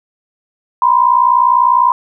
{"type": "tone pair together", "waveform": "sine", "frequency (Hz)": [968, 1028], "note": ["B5", "C6"], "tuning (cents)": [-35, -31], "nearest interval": "minor second", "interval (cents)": 104, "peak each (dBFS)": -10, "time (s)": [0.82, 1.92], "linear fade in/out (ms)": 2, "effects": []}